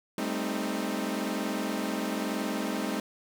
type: chord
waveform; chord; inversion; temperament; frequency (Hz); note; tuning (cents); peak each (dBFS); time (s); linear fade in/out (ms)
sawtooth; A half-diminished seventh; third; equal with one note detuned; 198.96 / 220 / 261.6 / 311.1; G3 / A3 / C4 / Eb4; +26 / 0 / 0 / 0; -31; 0.18-3; 2
effects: 10-bit